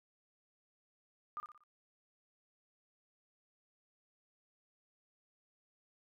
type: tone with echo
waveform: sine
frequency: 1210 Hz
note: D#6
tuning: 49 cents flat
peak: -38 dBFS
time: 1.37-1.4 s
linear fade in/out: 0 ms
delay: 59 ms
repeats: 4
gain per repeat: -7 dB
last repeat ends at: 1.636 s
effects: none